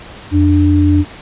sine tone pair together, 87.47 / 295.4 Hz, F2 / D4, +3 / +10 cents, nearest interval octave + major sixth, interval 2107 cents, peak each -10 dBFS, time 0.31-1.05 s, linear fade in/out 50 ms, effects pink hiss -34 dBFS RMS until 1.21 s + resampled to 8000 Hz

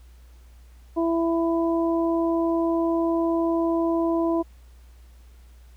harmonic tone, 332.6 Hz, E4, 16 cents sharp, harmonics 1 / 2 / 3, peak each -21 / -27 / -31 dBFS, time 0.96-4.43 s, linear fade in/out 20 ms, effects added 60 Hz sine -46 dBFS peak until 5.76 s + pink hiss -61 dBFS RMS until 5.76 s

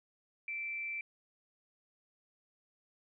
sine tone with amplitude modulation, 2338 Hz, D7, 8 cents flat, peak -35 dBFS, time 0.48-1.01 s, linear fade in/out 2 ms, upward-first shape sine, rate 245 Hz, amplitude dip 30%, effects none

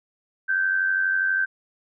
sine tone with amplitude modulation, 1554 Hz, G6, 16 cents flat, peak -17 dBFS, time 0.48-1.46 s, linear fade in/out 20 ms, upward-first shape sine, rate 92.3 Hz, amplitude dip 55%, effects none

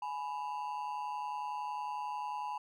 triangle ring-modulated tone, 915 Hz, A#5, 32 cents flat, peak -31 dBFS, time 0.02-2.58 s, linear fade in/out 5 ms, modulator 75.5 Hz, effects none

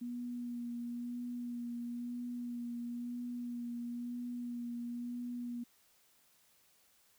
sine tone with vibrato, 240.7 Hz, B3, 44 cents flat, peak -38 dBFS, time 0.01-5.64 s, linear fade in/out 10 ms, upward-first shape sine, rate 1 Hz, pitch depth 18 cents each way, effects white hiss -69 dBFS RMS until 7.18 s

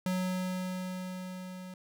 square tone with level ramp, 184.2 Hz, F#3, 7 cents flat, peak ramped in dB -29 to -43 dBFS, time 0.06-1.74 s, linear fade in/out 2 ms, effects none

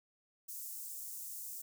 white high-pass noise, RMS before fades -45 dBFS, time 0.48-1.62 s, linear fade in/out 10 ms, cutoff 6700 Hz, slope 24 dB/octave, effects none

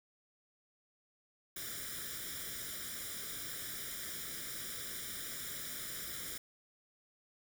white noise with comb filter, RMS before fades -43 dBFS, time 1.56-6.38 s, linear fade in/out 5 ms, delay 0.56 ms, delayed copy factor +0.85, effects none

